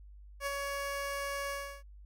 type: tone with ADSR envelope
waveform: 15% pulse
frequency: 561 Hz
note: C#5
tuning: 21 cents sharp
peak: -25 dBFS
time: 0.4-1.83 s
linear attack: 64 ms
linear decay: 26 ms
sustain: -3 dB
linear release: 330 ms
effects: added 50 Hz sine -49 dBFS peak until 2.05 s + MP3 64 kbps